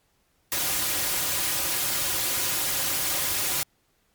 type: noise with comb filter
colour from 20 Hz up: white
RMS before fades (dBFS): -26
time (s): 0.52-3.63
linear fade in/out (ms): 0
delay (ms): 4.5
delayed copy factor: -0.6
effects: pink hiss -68 dBFS RMS until 4.14 s + MP3 96 kbps